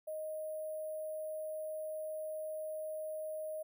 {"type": "tone with sample-and-hold", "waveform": "sine", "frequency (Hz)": 622.3, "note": "D#5", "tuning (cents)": 0, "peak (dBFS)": -38, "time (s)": [0.07, 3.63], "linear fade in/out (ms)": 10, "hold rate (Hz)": 11025, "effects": []}